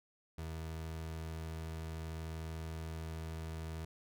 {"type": "tone", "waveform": "30% pulse", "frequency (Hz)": 80.6, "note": "E2", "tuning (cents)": -38, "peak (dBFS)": -38, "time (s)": [0.38, 3.85], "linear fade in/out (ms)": 5, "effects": []}